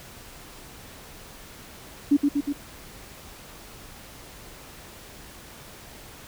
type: tone with echo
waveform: sine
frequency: 286.6 Hz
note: D4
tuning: 42 cents flat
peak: -14 dBFS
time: 2.11-2.17 s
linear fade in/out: 10 ms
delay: 120 ms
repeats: 3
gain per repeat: -3 dB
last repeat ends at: 2.53 s
effects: pink hiss -45 dBFS RMS until 6.27 s